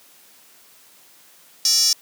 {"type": "tone with high-pass filter", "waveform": "square", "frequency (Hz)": 261.6, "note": "C4", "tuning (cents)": 0, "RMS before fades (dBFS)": -17, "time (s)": [1.65, 1.93], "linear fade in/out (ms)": 2, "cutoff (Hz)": 5500, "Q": 7.9, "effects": ["white hiss -51 dBFS RMS until 2.01 s", "high-pass 150 Hz 12 dB/octave"]}